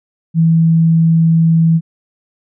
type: tone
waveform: sine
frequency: 163.8 Hz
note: E3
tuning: 11 cents flat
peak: -7 dBFS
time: 0.34-1.81 s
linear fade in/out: 50 ms
effects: none